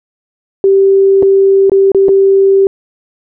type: tone with dropouts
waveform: sine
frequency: 390 Hz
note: G4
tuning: 9 cents flat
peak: -4 dBFS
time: 0.64-2.67 s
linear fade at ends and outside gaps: 1 ms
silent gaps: 1.225-1.229 / 1.697-1.718 / 1.918-1.947 / 2.084-2.09 s
effects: none